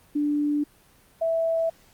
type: tone pair in turn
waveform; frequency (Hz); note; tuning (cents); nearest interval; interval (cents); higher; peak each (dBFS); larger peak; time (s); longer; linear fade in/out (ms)
sine; 293.7 / 657.1; D4 / E5; 0 / -6; octave + major second; 1394; second; -21; neither; 0.15-0.64 / 1.21-1.7; neither; 10
effects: pink hiss -57 dBFS RMS until 1.93 s + Opus 32 kbps